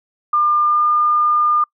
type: tone with pitch glide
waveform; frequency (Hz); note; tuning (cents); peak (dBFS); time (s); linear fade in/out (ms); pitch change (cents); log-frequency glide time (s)
sine; 1200 to 1208.3; D6 to D6; +37 to +49; -12; 0.33-1.64; 5; +12; 0.62-0.86
effects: noise-tail reverb RT60 0.1 s tail -26 dB re dry